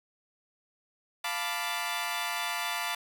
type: chord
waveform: 15% pulse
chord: B half-diminished seventh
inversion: second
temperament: equal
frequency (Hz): 698.5 / 880 / 987.8 / 1174.7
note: F5 / A5 / B5 / D6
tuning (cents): 0 / 0 / 0 / 0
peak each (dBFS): -30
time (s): 1.24-2.95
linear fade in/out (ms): 5
effects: none